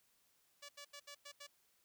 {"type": "tone bursts at uneven times", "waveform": "5% pulse", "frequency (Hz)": 575, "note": "D5", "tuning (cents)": -37, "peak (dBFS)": -39, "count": 6, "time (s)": [[0.62, 0.69], [0.77, 0.85], [0.93, 1], [1.07, 1.15], [1.25, 1.32], [1.4, 1.47]], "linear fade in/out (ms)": 10, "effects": ["white hiss -75 dBFS RMS until 1.84 s"]}